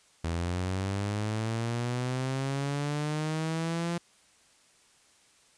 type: linear sweep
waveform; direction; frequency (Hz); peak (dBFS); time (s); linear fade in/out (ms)
sawtooth; up; 81.9 to 172.6; -25; 0.24-3.98; 5
effects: white hiss -62 dBFS RMS until 5.57 s + resampled to 22050 Hz